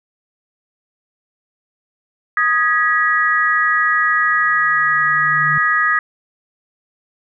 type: chord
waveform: sine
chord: G# minor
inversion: second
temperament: equal with one note detuned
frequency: 1244.5 / 1661.2 / 1928.2 Hz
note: D#6 / G#6 / B6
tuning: 0 / 0 / -42 cents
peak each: -17 dBFS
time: 2.37-5.99 s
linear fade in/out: 2 ms
type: tone with exponential growth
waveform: sine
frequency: 150 Hz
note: D3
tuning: 37 cents sharp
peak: -22 dBFS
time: 4.01-5.58 s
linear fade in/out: 0 ms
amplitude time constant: 340 ms
effects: none